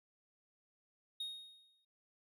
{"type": "tone with exponential decay", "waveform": "triangle", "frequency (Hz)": 3729, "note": "A#7", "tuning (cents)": 0, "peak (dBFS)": -36, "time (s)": [1.2, 1.85], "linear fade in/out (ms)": 5, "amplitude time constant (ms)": 140, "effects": []}